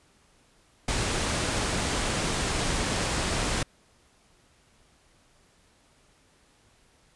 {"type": "low-pass noise", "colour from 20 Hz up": "pink", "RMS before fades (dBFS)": -28, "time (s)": [0.88, 3.63], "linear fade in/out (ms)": 5, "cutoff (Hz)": 9800, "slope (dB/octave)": 48, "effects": ["pink hiss -62 dBFS RMS until 7.15 s", "resampled to 24000 Hz"]}